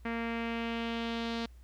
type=tone with low-pass filter sweep; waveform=sawtooth; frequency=231.1 Hz; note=A#3; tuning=15 cents flat; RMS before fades=-35 dBFS; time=0.05-1.46 s; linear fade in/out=5 ms; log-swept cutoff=2100 to 4100 Hz; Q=2.5; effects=added 60 Hz sine -50 dBFS peak until 1.63 s + pink hiss -69 dBFS RMS until 1.63 s